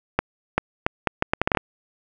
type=accelerating click train; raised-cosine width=0.5 ms; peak=-3 dBFS; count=11; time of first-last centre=0.19-1.572 s; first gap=390 ms; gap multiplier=0.73; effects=none